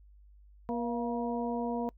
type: harmonic tone with a mistuned harmonic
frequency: 238.6 Hz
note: A#3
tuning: 41 cents sharp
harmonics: 1 / 2 / 3 / 4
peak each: -33 / -36 / -38 / -39 dBFS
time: 0.69-1.89 s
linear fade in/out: 0 ms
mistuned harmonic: 3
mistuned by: -51 cents
effects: noise-tail reverb RT60 0.1 s tail -25 dB re dry + added 50 Hz sine -54 dBFS peak until 1.97 s